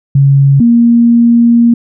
sine tone pair in turn, 138.59 / 235 Hz, C#3 / A#3, 0 / +14 cents, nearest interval major sixth, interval 914 cents, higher second, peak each -3 dBFS, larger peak neither, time 0.15-0.6 / 0.6-1.74 s, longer second, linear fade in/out 5 ms, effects none

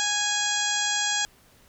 harmonic tone with a mistuned harmonic, 828 Hz, G#5, 5 cents flat, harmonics 1 / 2 / 3 / 4 / 5 / 6 / 7 / 8 / 9, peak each -33 / -29 / -36 / -29 / -36 / -35 / -35 / -31 / -31 dBFS, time 0-1.25 s, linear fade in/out 0 ms, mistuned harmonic 6, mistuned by -30 cents, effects pink hiss -57 dBFS RMS until 1.68 s

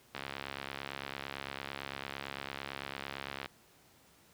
click train, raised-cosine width 0.3 ms, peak -22 dBFS, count 229, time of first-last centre 0.15-3.459 s, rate 68.9 Hz, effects pink hiss -63 dBFS RMS until 4.33 s + high-pass 80 Hz 12 dB/octave

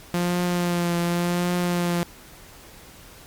sawtooth tone with vibrato, 174.61 Hz, F3, in tune, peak -17 dBFS, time 0.14-2.03 s, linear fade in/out 0 ms, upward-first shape triangle, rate 0.89 Hz, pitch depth 29 cents each way, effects pink hiss -46 dBFS RMS until 3.26 s + MP3 96 kbps

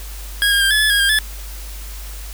25% pulse tone with pitch steps, 1644 / 1617 / 1590 / 1714 / 1724 / 1640 / 1605 / 1727 Hz, G#6 / G#6 / G6 / A6 / A6 / G#6 / G6 / A6, -18 / -47 / +24 / -46 / -36 / -22 / +40 / -33 cents, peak -9 dBFS, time 0.42-1.188 s, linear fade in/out 0 ms, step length 96 ms, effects added 50 Hz sine -29 dBFS peak until 2.33 s + white hiss -37 dBFS RMS until 2.33 s

